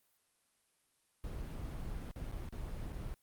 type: noise with dropouts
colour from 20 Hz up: brown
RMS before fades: -42 dBFS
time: 1.24-3.14 s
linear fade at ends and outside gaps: 0 ms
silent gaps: 2.112-2.161 / 2.314-2.324 / 2.488-2.525 / 2.924-2.929 s
effects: white hiss -75 dBFS RMS until 3.22 s + Opus 32 kbps